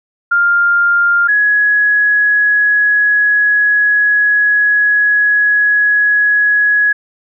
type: tone pair in turn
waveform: sine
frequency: 1400 / 1677 Hz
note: F6 / G#6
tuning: +4 / +16 cents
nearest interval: minor third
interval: 312 cents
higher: second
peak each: -8 dBFS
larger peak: neither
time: 0.31-1.28 / 1.28-6.93 s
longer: second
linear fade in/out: 10 ms
effects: none